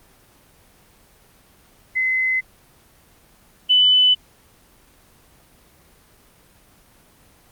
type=tone pair in turn; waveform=sine; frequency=2044 / 3001 Hz; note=C7 / F#7; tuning=-41 / +24 cents; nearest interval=perfect fifth; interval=665 cents; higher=second; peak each=-17 / -11 dBFS; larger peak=second; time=1.95-2.41 / 3.69-4.15 s; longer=neither; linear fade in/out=20 ms; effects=pink hiss -53 dBFS RMS until 7.51 s + Opus 24 kbps